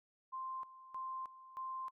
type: tone with tremolo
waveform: sine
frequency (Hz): 1046.5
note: C6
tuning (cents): 0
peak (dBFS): -40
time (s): 0.32-1.91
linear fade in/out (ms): 20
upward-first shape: square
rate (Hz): 1.6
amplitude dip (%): 80
effects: none